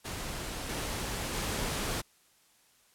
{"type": "noise with level steps", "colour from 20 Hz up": "pink", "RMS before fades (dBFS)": [-38, -35, -33], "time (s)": [0.04, 2.02], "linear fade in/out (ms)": 20, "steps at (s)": [0.69, 1.34], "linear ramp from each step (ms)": 5, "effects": ["white hiss -65 dBFS RMS until 2.94 s", "low-pass 12000 Hz 12 dB/octave"]}